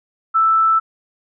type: tone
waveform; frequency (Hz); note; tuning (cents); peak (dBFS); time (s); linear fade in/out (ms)
sine; 1321; E6; +3; -11; 0.34-0.8; 20
effects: none